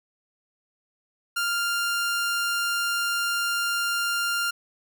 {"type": "tone", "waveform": "sawtooth", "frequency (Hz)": 1396.9, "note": "F6", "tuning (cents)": 0, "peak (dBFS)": -20, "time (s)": [1.36, 4.51], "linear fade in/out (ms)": 10, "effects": []}